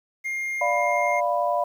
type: tone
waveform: triangle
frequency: 2122 Hz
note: C7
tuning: 24 cents sharp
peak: -24 dBFS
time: 0.24-1.21 s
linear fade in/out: 20 ms
type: chord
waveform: sine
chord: B diminished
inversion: first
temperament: equal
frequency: 587.3 / 698.5 / 987.8 Hz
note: D5 / F5 / B5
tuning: 0 / 0 / 0 cents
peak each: -25 / -24 / -26 dBFS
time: 0.61-1.64 s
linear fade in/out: 5 ms
effects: 9-bit